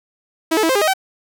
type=tone with pitch steps; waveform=sawtooth; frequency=323.7 / 433.3 / 325.7 / 524 / 405.6 / 628 / 766 Hz; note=E4 / A4 / E4 / C5 / G#4 / D#5 / G5; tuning=-31 / -27 / -21 / +2 / -41 / +16 / -40 cents; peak=-10 dBFS; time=0.51-0.937 s; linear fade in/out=10 ms; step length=61 ms; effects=none